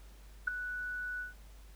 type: tone with ADSR envelope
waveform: sine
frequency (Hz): 1480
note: F#6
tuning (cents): 0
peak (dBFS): -23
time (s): 0.47-1.34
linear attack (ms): 10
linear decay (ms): 3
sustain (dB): -13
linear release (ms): 140
effects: added 50 Hz sine -51 dBFS peak until 1.75 s + pink hiss -62 dBFS RMS until 1.75 s